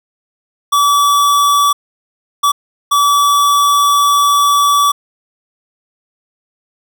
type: tone bursts at uneven times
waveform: square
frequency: 1149 Hz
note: D6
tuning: 38 cents flat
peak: -9 dBFS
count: 3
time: 0.72-1.73 / 2.43-2.52 / 2.91-4.92 s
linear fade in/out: 10 ms
effects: none